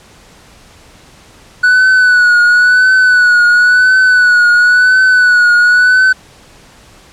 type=tone with vibrato; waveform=triangle; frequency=1480 Hz; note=F#6; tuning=in tune; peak=-3 dBFS; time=1.63-6.13 s; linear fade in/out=10 ms; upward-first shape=triangle; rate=0.96 Hz; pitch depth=52 cents each way; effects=pink hiss -41 dBFS RMS until 7.12 s + low-pass 9000 Hz 12 dB/octave